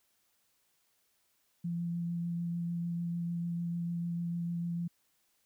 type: tone with vibrato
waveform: sine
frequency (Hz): 171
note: F3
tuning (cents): -36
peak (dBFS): -32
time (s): 1.64-4.88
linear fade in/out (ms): 10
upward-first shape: triangle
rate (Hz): 6.7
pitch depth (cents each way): 14
effects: white hiss -74 dBFS RMS until 5.45 s